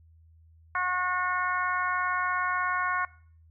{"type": "harmonic tone", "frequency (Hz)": 363.2, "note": "F#4", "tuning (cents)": -32, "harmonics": [2, 3, 4, 5, 6], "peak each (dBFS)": [-36, -29, -30, -35, -37], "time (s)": [0.75, 3.05], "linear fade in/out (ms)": 2, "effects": ["noise-tail reverb RT60 0.5 s tail -21 dB re dry", "added 81 Hz sine -54 dBFS peak until 3.5 s"]}